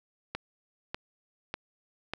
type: click train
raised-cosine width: 0.3 ms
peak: -17 dBFS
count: 4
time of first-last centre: 0.35-2.136 s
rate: 1.68 Hz
effects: none